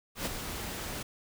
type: noise with ADSR envelope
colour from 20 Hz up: pink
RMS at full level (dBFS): -32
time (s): 0.15-1.03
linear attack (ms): 110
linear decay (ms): 20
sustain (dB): -6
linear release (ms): 8
effects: none